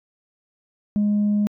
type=tone; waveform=sine; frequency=207.3 Hz; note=G#3; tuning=3 cents flat; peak=-15 dBFS; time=0.96-1.47 s; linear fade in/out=0 ms; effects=tanh soft clip ceiling -15 dBFS